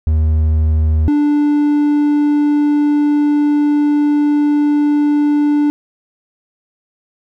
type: tone pair in turn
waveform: triangle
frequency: 78.2 / 293.9 Hz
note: D#2 / D4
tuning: +9 / +1 cents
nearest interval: octave + major seventh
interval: 2292 cents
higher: second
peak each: -8 dBFS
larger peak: neither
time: 0.07-1.08 / 1.08-5.7 s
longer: second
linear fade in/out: 0 ms
effects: none